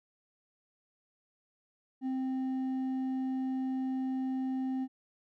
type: tone with hard clipping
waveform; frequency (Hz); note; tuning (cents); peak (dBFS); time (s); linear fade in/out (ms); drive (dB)
sine; 261.4; C4; -1; -32; 2.01-4.88; 50; 4
effects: none